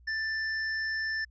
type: tone with hard clipping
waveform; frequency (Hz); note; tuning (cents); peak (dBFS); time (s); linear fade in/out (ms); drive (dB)
sine; 1768; A6; +8; -31; 0.07-1.25; 10; 15
effects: added 60 Hz sine -54 dBFS peak until 1.3 s + resampled to 16000 Hz